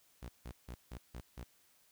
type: tone bursts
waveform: sawtooth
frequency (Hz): 60.5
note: B1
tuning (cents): -35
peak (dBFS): -40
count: 6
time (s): 0.22-1.44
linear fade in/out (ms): 10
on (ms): 70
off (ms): 160
effects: white hiss -69 dBFS RMS until 1.91 s